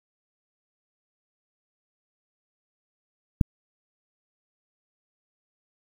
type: click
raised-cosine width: 5 ms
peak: -5 dBFS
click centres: 3.412 s
effects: 7-bit